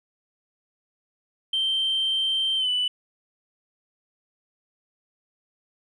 sine tone with pitch glide, 3131 to 2981 Hz, G7 to F#7, -3 to +12 cents, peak -20 dBFS, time 1.53-2.88 s, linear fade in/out 5 ms, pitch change -85 cents, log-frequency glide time 2.57-2.69 s, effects tanh soft clip ceiling -18 dBFS

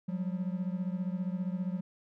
triangle beating tone pair, 179.1 / 194.1 Hz, F3 / G3, +44 / -17 cents, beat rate 15 Hz, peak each -31 / -34 dBFS, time 0.08-1.81 s, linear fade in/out 10 ms, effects none

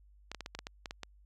clicks, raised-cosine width 0.2 ms, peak -23 dBFS, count 10, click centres 0.316 / 0.347 / 0.407 / 0.461 / 0.55 / 0.59 / 0.669 / 0.858 / 0.909 / 1.033 s, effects added 50 Hz sine -58 dBFS peak until 1.25 s

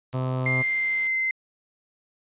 harmonic tone, 128.9 Hz, C3, 26 cents flat, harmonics 1 / 2 / 3 / 4 / 5 / 6 / 7 / 8 / 9 / 10, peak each -25 / -33 / -38 / -36 / -37 / -45 / -43 / -41 / -43 / -45 dBFS, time 0.13-0.63 s, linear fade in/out 20 ms
click train, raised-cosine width 0.2 ms, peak -27 dBFS, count 82, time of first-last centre 0.13-1.067 s, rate 86.4 Hz
sine tone with pitch glide, 2100 to 2072 Hz, C7 to C7, +6 to -17 cents, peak -22 dBFS, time 0.46-1.31 s, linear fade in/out 2 ms, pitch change -23 cents, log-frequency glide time 0.59-1.16 s
effects resampled to 8000 Hz

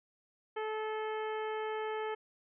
harmonic tone with a mistuned harmonic, 433.7 Hz, A4, 25 cents flat, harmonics 1 / 2 / 3 / 4 / 5 / 6 / 7, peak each -36 / -40 / -45 / -47 / -49 / -56 / -53 dBFS, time 0.56-2.15 s, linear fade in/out 10 ms, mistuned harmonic 7, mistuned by +31 cents, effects none

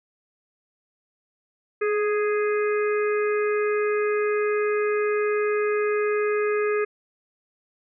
harmonic tone with a mistuned harmonic, 415.3 Hz, G#4, in tune, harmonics 1 / 3 / 4 / 5 / 6, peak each -21 / -31 / -33 / -35 / -37 dBFS, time 1.81-6.85 s, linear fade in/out 10 ms, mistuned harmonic 1, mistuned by +22 cents, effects none

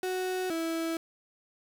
35% pulse tone pair in turn, 370 / 328.1 Hz, F#4 / E4, 0 / -8 cents, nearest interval major second, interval 208 cents, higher first, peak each -28 dBFS, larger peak neither, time 0.03-0.5 / 0.5-0.97 s, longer neither, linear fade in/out 2 ms, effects 9-bit

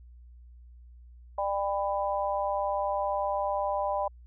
harmonic tone, 199 Hz, G3, 26 cents sharp, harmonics 3 / 4 / 5, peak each -30 / -31 / -32 dBFS, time 1.38-4.08 s, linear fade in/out 5 ms, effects added 60 Hz sine -48 dBFS peak until 4.26 s

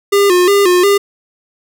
square tone with vibrato, 379.6 Hz, F#4, 44 cents sharp, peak -8 dBFS, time 0.12-0.98 s, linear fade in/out 10 ms, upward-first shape square, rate 2.8 Hz, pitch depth 100 cents each way, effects none

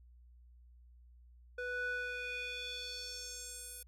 square tone with band-pass filter sweep, 493.9 Hz, B4, in tune, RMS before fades -42 dBFS, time 1.58-3.83 s, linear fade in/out 5 ms, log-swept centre 1100 to 11000 Hz, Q 3, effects added 60 Hz sine -57 dBFS peak until 3.87 s

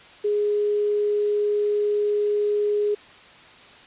sine tone with quantisation, 415.3 Hz, G#4, in tune, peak -19 dBFS, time 0.24-2.95 s, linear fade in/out 10 ms, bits 8, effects white hiss -47 dBFS RMS until 3.86 s + resampled to 8000 Hz

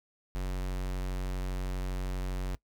square tone, 46.25 Hz, F#1, in tune, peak -32 dBFS, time 0.35-2.55 s, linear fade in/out 0 ms, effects noise-tail reverb RT60 0.1 s tail -21 dB re dry

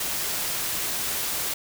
white noise, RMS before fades -28 dBFS, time 0-1.54 s, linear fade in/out 5 ms, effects none

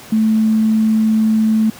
triangle tone with tanh clipping, 219.2 Hz, A3, 6 cents flat, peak -10 dBFS, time 0.12-1.7 s, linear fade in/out 5 ms, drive 3 dB, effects pink hiss -37 dBFS RMS until 1.79 s + high-pass 100 Hz 12 dB/octave

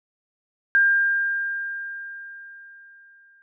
sine tone with exponential decay, 1600 Hz, G6, 35 cents sharp, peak -13 dBFS, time 0.75-3.42 s, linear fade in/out 0 ms, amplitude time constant 580 ms, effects none

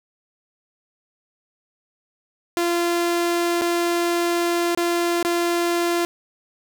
sawtooth tone with dropouts, 344.3 Hz, F4, 25 cents flat, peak -15 dBFS, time 2.57-6.05 s, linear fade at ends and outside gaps 0 ms, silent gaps 3.612-3.619 / 4.749-4.774 / 5.228-5.249 s, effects none

